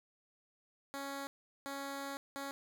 10% pulse tone bursts at uneven times, 277.2 Hz, C#4, in tune, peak -32 dBFS, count 3, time 0.94-1.27 / 1.66-2.17 / 2.36-2.51 s, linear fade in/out 0 ms, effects none

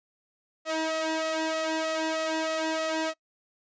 sawtooth tone with flanger, 318.8 Hz, D#4, 42 cents sharp, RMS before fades -29 dBFS, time 0.65-3.14 s, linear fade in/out 50 ms, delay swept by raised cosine 1.5 to 2.03 ms, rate 3.2 Hz, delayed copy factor +0.75, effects noise-tail reverb RT60 0.1 s tail -23 dB re dry + resampled to 16000 Hz

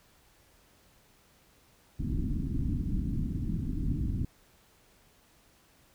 pink low-pass noise, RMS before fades -31 dBFS, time 1.99-4.25 s, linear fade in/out 5 ms, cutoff 300 Hz, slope 48 dB/octave, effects pink hiss -63 dBFS RMS until 5.94 s

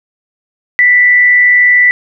sine tone with frequency modulation, 1975.5 Hz, B6, in tune, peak -4 dBFS, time 0.79-1.91 s, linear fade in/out 0 ms, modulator 139 Hz, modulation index 0.25, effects none

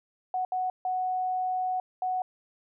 sine tone bursts at uneven times, 740 Hz, F#5, in tune, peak -26 dBFS, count 4, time 0.34-0.45 / 0.52-0.7 / 0.85-1.8 / 2.02-2.22 s, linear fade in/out 2 ms, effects none

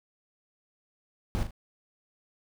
brown noise with echo, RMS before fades -28 dBFS, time 1.35-1.43 s, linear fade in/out 0 ms, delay 39 ms, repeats 2, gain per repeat -8 dB, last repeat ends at 1.508 s, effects none

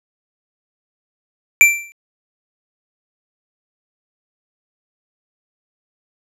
square tone with exponential decay, 2349 Hz, D7, in tune, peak -3 dBFS, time 1.61-1.92 s, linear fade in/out 0 ms, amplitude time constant 66 ms, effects low-pass 12000 Hz 12 dB/octave

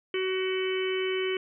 harmonic tone, 375.7 Hz, F#4, 26 cents sharp, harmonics 1 / 3 / 4 / 5 / 6 / 7 / 8, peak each -27 / -42 / -42 / -41 / -36 / -44 / -36 dBFS, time 0.14-1.37 s, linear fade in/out 2 ms, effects none

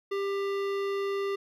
sine tone with hard clipping, 396.4 Hz, G4, 19 cents sharp, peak -30 dBFS, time 0.11-1.36 s, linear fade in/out 10 ms, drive 16 dB, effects none

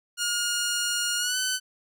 10% pulse tone with pitch glide, 1427 to 1511.9 Hz, F6 to F#6, +37 to +37 cents, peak -16 dBFS, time 0.17-1.6 s, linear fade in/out 50 ms, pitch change +100 cents, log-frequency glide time 1.18-1.38 s, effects none

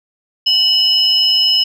sine tone pair together, 2960 / 5156 Hz, F#7 / E8, 0 / -39 cents, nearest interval minor seventh, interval 961 cents, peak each -12 dBFS, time 0.46-1.64 s, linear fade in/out 10 ms, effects tanh soft clip ceiling -3 dBFS

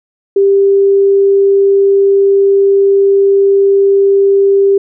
sine tone, 395.1 Hz, G4, 14 cents sharp, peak -5 dBFS, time 0.36-4.78 s, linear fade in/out 5 ms, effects none

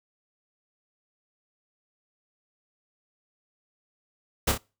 pink noise with echo, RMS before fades -23 dBFS, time 4.47-4.52 s, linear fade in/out 10 ms, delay 30 ms, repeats 2, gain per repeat -6 dB, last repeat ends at 4.58 s, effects noise-tail reverb RT60 0.3 s tail -24 dB re dry

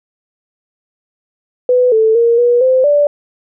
sine tone with pitch steps, 498.7 / 441.2 / 467.1 / 482.3 / 517 / 583 Hz, B4 / A4 / A#4 / B4 / C5 / D5, +17 / +5 / +3 / -41 / -21 / -13 cents, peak -7 dBFS, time 1.69-3.07 s, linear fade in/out 2 ms, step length 230 ms, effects none

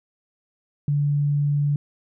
sine tone, 144.8 Hz, D3, 24 cents flat, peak -18 dBFS, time 0.88-1.76 s, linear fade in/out 2 ms, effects none

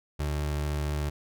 30% pulse tone, 74 Hz, D2, 14 cents sharp, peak -25 dBFS, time 0.19-1.1 s, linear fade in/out 10 ms, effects none

